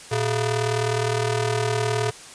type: ring-modulated tone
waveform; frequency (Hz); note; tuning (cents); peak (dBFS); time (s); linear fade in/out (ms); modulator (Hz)
sawtooth; 272.6; C#4; -29; -14; 0.11-2.11; 10; 156
effects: white hiss -42 dBFS RMS until 2.34 s + resampled to 22050 Hz